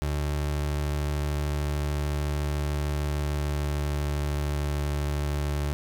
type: tone with pitch glide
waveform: 30% pulse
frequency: 73.42 to 72.87 Hz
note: D2 to D2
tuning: 0 to -13 cents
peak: -23 dBFS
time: 0.02-5.73 s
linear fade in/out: 0 ms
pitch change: -13 cents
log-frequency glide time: 2.9-4.75 s
effects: none